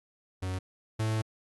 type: tone pair in turn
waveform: 45% pulse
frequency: 92.8 / 109.79 Hz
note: F#2 / A2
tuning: +6 / -3 cents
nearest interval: minor third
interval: 291 cents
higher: second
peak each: -31 / -27 dBFS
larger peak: second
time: 0.42-0.59 / 0.99-1.22 s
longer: second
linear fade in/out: 10 ms
effects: AAC 32 kbps